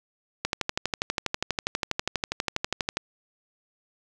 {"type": "click train", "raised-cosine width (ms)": 0.2, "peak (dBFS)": -8, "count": 32, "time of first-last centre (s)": [0.45, 2.97], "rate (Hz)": 12.3, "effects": []}